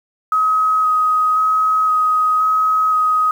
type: tone with vibrato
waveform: sine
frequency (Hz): 1264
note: D#6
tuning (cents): +27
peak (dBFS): -12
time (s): 0.32-3.31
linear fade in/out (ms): 2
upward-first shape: square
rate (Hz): 0.96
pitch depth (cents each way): 9
effects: 7-bit